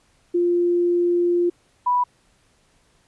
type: tone pair in turn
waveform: sine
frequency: 349.2 / 985 Hz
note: F4 / B5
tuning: 0 / -5 cents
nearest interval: octave + tritone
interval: 1795 cents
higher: second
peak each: -16 dBFS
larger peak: neither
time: 0.34-1.5 / 1.86-2.04 s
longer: first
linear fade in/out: 10 ms
effects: pink hiss -61 dBFS RMS until 3.07 s + resampled to 24000 Hz